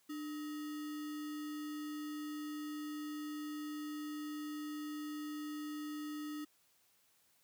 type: tone with sample-and-hold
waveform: sine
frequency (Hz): 300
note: D4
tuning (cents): +37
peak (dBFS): -40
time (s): 0.09-6.45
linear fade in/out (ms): 10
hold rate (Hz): 1575
effects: white hiss -72 dBFS RMS until 7.43 s + high-pass 60 Hz 12 dB/octave